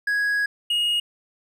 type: tone pair in turn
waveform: triangle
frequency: 1661.2 / 2871 Hz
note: G#6 / F7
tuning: 0 / +47 cents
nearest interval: major sixth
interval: 947 cents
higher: second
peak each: -18 dBFS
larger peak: neither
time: 0.07-0.46 / 0.7-1 s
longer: first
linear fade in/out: 5 ms
effects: none